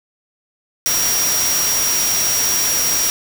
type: tone in noise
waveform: sine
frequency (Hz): 5680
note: F8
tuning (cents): +28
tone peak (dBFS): -17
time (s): 0.86-3.1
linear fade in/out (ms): 0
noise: white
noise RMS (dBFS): -20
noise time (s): 0.86-3.1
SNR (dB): 0
effects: none